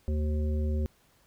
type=harmonic tone; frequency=75.8 Hz; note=D#2; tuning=45 cents flat; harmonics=1 / 3 / 5 / 7; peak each=-26 / -36 / -40 / -43 dBFS; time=0.08-0.86 s; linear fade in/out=0 ms; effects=pink hiss -65 dBFS RMS until 1.26 s